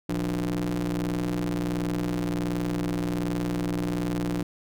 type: ring-modulated tone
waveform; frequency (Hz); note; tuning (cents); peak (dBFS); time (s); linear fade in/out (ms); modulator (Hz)
35% pulse; 61.4; B1; -9; -21; 0.09-4.43; 5; 235
effects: none